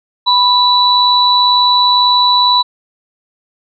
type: tone pair together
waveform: sine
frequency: 987.8 / 3951 Hz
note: B5 / B7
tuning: 0 / 0 cents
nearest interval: 2 octaves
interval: 2400 cents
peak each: -10 dBFS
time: 0.26-2.63 s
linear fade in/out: 20 ms
effects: none